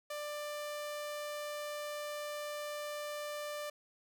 sawtooth tone, 592 Hz, D5, 14 cents sharp, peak -35 dBFS, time 0.1-3.7 s, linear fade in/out 5 ms, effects none

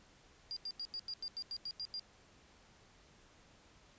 sine tone bursts, 4799 Hz, D8, 37 cents sharp, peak -39 dBFS, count 11, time 0.51-1.995 s, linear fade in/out 0 ms, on 55 ms, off 88 ms, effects pink hiss -64 dBFS RMS until 3.98 s + resampled to 16000 Hz

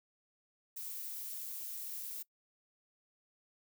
violet noise, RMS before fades -43 dBFS, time 0.76-2.23 s, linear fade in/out 10 ms, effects noise-tail reverb RT60 0.1 s tail -22 dB re dry

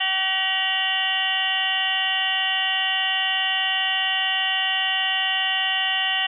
harmonic tone with a mistuned harmonic, 380.5 Hz, F#4, 48 cents sharp, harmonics 2 / 3 / 4 / 5 / 6 / 7 / 8 / 9, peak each -29 / -37 / -35 / -26 / -37 / -25 / -25 / -33 dBFS, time 0-6.27 s, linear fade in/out 10 ms, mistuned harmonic 7, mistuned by +85 cents, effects none

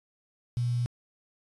sine tone with quantisation, 121.1 Hz, B2, 34 cents flat, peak -25 dBFS, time 0.57-0.86 s, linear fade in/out 0 ms, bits 8, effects resampled to 24000 Hz

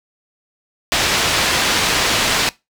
white low-pass noise, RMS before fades -17 dBFS, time 0.92-2.49 s, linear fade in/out 0 ms, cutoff 4600 Hz, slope 12 dB/octave, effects noise-tail reverb RT60 0.2 s tail -20 dB re dry

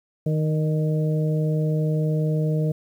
harmonic tone with a mistuned harmonic, 155.4 Hz, D#3, 2 cents flat, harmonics 1 / 2 / 3 / 4, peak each -20 / -32 / -29 / -33 dBFS, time 0.26-2.72 s, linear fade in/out 5 ms, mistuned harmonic 4, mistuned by -17 cents, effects 9-bit

